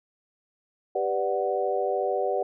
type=chord; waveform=sine; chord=G major seventh; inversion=none; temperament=equal; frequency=392 / 493.9 / 587.3 / 740 Hz; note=G4 / B4 / D5 / F#5; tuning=0 / 0 / 0 / 0 cents; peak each=-29 dBFS; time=0.95-2.43 s; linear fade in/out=5 ms; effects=none